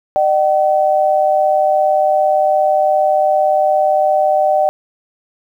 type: tone pair together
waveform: sine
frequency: 605.6 / 763 Hz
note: D#5 / G5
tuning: -47 / -47 cents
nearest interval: major third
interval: 400 cents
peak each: -13 dBFS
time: 0.16-4.69 s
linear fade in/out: 0 ms
effects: 8-bit